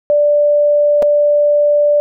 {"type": "tone with dropouts", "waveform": "sine", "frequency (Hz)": 587.3, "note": "D5", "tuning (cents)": 0, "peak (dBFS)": -8, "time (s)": [0.1, 2], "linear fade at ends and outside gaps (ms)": 0, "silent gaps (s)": [1.023, 1.027], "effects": []}